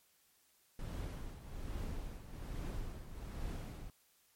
brown noise with tremolo, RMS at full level -40 dBFS, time 0.79-3.9 s, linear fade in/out 2 ms, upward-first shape triangle, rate 1.2 Hz, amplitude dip 70%, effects white hiss -71 dBFS RMS until 4.35 s + MP3 64 kbps

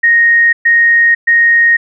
sine tone bursts, 1864.7 Hz, A#6, in tune, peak -5 dBFS, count 3, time 0.03-1.77 s, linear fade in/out 10 ms, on 500 ms, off 120 ms, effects none

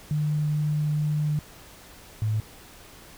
sine tone pair in turn, 150.4 / 108.13 Hz, D3 / A2, +42 / -30 cents, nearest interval tritone, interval 572 cents, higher first, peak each -22 / -22 dBFS, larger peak neither, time 0.11-1.39 / 2.22-2.4 s, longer first, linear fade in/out 0 ms, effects pink hiss -48 dBFS RMS until 3.17 s

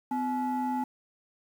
sine tone pair together, 254 / 854.4 Hz, B3 / G#5, +49 / +49 cents, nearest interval octave + major sixth, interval 2100 cents, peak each -28 dBFS, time 0.11-0.84 s, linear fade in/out 5 ms, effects tanh soft clip ceiling -24 dBFS + 9-bit

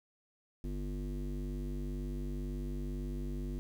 square tone with low-pass filter, 49 Hz, G1, in tune, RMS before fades -38 dBFS, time 0.64-3.59 s, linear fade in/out 0 ms, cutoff 300 Hz, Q 3.5, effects 10-bit

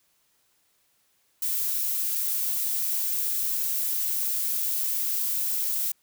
violet noise, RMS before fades -27 dBFS, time 1.42-5.92 s, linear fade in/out 5 ms, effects white hiss -68 dBFS RMS until 6.02 s

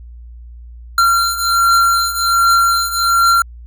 square beating tone pair, 1373 / 1374.3 Hz, F6 / F6, -30 / -28 cents, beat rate 1.3 Hz, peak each -17 / -13 dBFS, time 0.98-3.42 s, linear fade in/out 2 ms, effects added 59 Hz sine -32 dBFS peak until 3.66 s

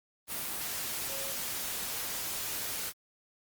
sine tone in noise, 546 Hz, C#5, 26 cents flat, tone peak -43 dBFS, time 1.07-1.35 s, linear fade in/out 50 ms, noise white, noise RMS -36 dBFS, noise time 0.27-2.93 s, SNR -10 dB, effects Opus 32 kbps

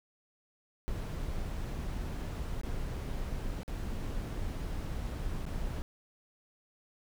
brown noise with dropouts, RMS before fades -36 dBFS, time 0.88-5.82 s, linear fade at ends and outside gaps 0 ms, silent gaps 2.614-2.634 / 3.632-3.679 / 5.454-5.464 s, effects none

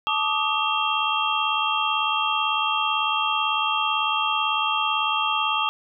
sine tone cluster, 870 / 1168 / 1246 / 2726 / 3223 Hz, A5 / D6 / D#6 / F7 / G7, -20 / -10 / +2 / -43 / +47 cents, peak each -27 dBFS, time 0.07-5.69 s, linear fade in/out 0 ms, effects none

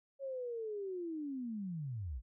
sine linear sweep, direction down, 554.4 to 49.85 Hz, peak -38 dBFS, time 0.19-2.22 s, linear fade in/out 50 ms, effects none

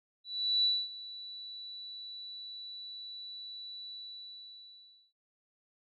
sine tone with ADSR envelope, 3951 Hz, B7, in tune, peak -24 dBFS, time 0.24-5.13 s, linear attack 400 ms, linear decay 240 ms, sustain -18 dB, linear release 1200 ms, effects none

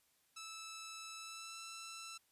10% pulse tone with pitch glide, 1313 to 1332.1 Hz, E6 to E6, -7 to +18 cents, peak -39 dBFS, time 0.36-2.18 s, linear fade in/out 10 ms, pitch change +25 cents, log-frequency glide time 1.18-1.59 s, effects white hiss -75 dBFS RMS until 2.31 s + resampled to 32000 Hz

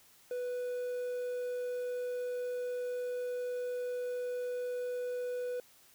triangle tone with quantisation, 494.2 Hz, B4, 1 cent sharp, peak -32 dBFS, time 0.31-5.6 s, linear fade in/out 2 ms, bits 10, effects white hiss -62 dBFS RMS until 5.94 s

